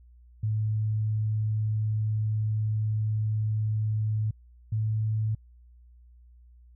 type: tone pair in turn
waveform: sine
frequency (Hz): 108 / 108.94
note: A2 / A2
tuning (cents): -32 / -17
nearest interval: unison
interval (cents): 15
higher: second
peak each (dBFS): -24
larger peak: neither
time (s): 0.43-4.31 / 4.72-5.35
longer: first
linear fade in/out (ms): 5
effects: added 60 Hz sine -51 dBFS peak until 6.75 s